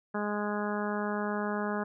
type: harmonic tone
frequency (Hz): 207.7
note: G#3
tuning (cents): 0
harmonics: 1 / 2 / 3 / 4 / 5 / 6 / 7 / 8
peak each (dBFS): -33 / -36 / -38 / -39 / -40 / -41 / -41 / -42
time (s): 0.14-1.84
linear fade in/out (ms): 10
effects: none